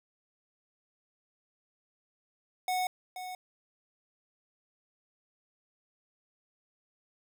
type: tone pair in turn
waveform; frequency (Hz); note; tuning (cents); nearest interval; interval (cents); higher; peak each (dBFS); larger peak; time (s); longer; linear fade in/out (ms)
square; 736 / 736; F#5 / F#5; -9 / -9; unison; 0; neither; -29 / -39; first; 2.68-2.87 / 3.16-3.35; neither; 2
effects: none